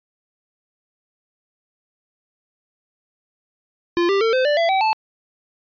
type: tone with pitch steps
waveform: square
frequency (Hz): 345.7 / 394.8 / 450.9 / 515 / 588.2 / 671.7 / 767.2 / 876.2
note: F4 / G4 / A4 / C5 / D5 / E5 / G5 / A5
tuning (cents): -18 / +12 / +42 / -28 / +3 / +32 / -37 / -7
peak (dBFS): -16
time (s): 3.97-4.93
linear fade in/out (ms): 0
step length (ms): 120
effects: resampled to 11025 Hz